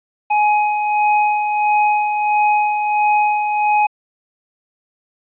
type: tone with tremolo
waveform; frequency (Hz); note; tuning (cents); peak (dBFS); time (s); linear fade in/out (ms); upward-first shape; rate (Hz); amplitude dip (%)
square; 839; G#5; +17; -12; 0.3-3.87; 10; sine; 1.5; 45
effects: resampled to 8000 Hz + 9-bit